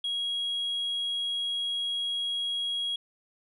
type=tone; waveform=sine; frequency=3300 Hz; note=G#7; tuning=12 cents flat; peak=-26 dBFS; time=0.04-2.96 s; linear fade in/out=5 ms; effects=tanh soft clip ceiling -26 dBFS